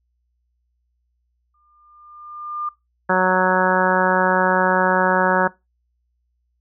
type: tone with exponential growth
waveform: sine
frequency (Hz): 1200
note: D6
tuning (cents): +37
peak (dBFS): -21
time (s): 1.54-2.69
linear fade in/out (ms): 5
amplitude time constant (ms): 250
type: harmonic tone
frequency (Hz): 185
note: F#3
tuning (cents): 0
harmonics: 1 / 2 / 3 / 4 / 5 / 6 / 7 / 8 / 9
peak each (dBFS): -23 / -24 / -21 / -25 / -21 / -26 / -25 / -23 / -23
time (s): 3.09-5.48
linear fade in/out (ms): 10
effects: noise-tail reverb RT60 0.2 s tail -20 dB re dry + added 60 Hz sine -66 dBFS peak until 6.6 s